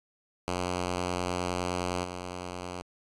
5% pulse tone with level steps, 89.7 Hz, F2, 47 cents sharp, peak -18 / -25 dBFS, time 0.48-2.82 s, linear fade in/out 0 ms, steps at 2.04 s, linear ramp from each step 2 ms, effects resampled to 22050 Hz

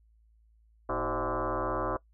sine tone with frequency modulation, 318.6 Hz, D#4, 41 cents sharp, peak -28 dBFS, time 0.89-1.97 s, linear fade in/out 5 ms, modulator 140 Hz, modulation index 7.1, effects noise-tail reverb RT60 0.1 s tail -20 dB re dry + added 55 Hz sine -60 dBFS peak until 2.13 s

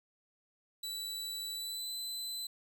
sawtooth tone with pitch glide, 3951 to 4025 Hz, B7 to B7, 0 to +32 cents, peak -35 dBFS, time 0.83-2.47 s, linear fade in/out 5 ms, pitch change +32 cents, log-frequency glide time 1.53-1.94 s, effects 12-bit

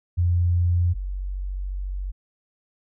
sine tone pair in turn, 87.5 / 47.08 Hz, F2 / F#1, +4 / +31 cents, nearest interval major seventh, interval 1073 cents, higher first, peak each -17 / -26 dBFS, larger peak first, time 0.17-0.94 / 0.94-2.12 s, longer second, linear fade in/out 20 ms, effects none

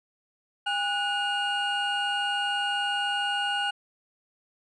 triangle tone cluster, 809 / 1469 / 2846 Hz, G#5 / F#6 / F7, -46 / -13 / +32 cents, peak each -28 dBFS, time 0.66-3.71 s, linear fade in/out 10 ms, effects resampled to 22050 Hz

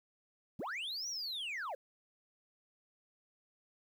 sine linear two-way sweep, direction up then down, 112.1 to 5920 to 480.6 Hz, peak -35 dBFS, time 0.59-1.75 s, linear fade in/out 5 ms, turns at 1.08 s, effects tanh soft clip ceiling -37 dBFS + 11-bit

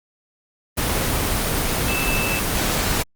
sine tone in noise, 2637 Hz, E7, in tune, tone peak -23 dBFS, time 1.88-2.4 s, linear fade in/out 10 ms, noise pink, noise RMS -21 dBFS, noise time 0.77-3.03 s, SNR -5 dB, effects Opus 24 kbps

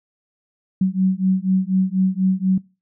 sine beating tone pair, 186.2 / 190.3 Hz, F#3 / F#3, +11 / +49 cents, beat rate 4.1 Hz, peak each -18 / -19 dBFS, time 0.81-2.58 s, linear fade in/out 5 ms, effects noise-tail reverb RT60 0.3 s tail -23 dB re dry

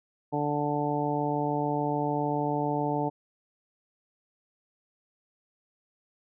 harmonic tone, 146.83 Hz, D3, in tune, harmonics 1 / 2 / 3 / 4 / 5 / 6, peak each -33 / -31 / -33 / -35 / -33 / -32 dBFS, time 0.32-3.1 s, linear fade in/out 20 ms, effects none

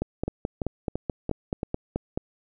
two click trains, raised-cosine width 2 ms, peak -13 / -14 dBFS, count 11 / 5, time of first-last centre 0.02-2.175 / 0.28-1.631 s, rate 4.64 / 2.96 Hz, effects none

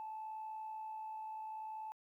sine tone with amplitude modulation, 872 Hz, A5, 16 cents flat, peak -40 dBFS, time 0-1.92 s, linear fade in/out 0 ms, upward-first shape sine, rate 60.6 Hz, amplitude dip 35%, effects tanh soft clip ceiling -38 dBFS + 13-bit

